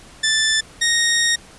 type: tone pair in turn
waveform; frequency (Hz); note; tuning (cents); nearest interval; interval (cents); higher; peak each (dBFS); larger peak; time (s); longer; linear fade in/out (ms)
15% pulse; 1760 / 1864.7; A6 / A#6; 0 / 0; minor second; 100; second; -9; neither; 0.23-0.61 / 0.81-1.36; second; 10
effects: pink hiss -44 dBFS RMS until 1.58 s + resampled to 24000 Hz